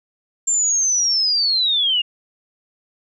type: linear sweep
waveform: sine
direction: down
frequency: 7370 to 2794 Hz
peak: -15 dBFS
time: 0.47-2.02 s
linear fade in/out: 10 ms
effects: none